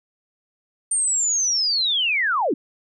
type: linear sweep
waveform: sine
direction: down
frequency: 8920 to 230.9 Hz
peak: -18 dBFS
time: 0.91-2.54 s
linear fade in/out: 5 ms
effects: none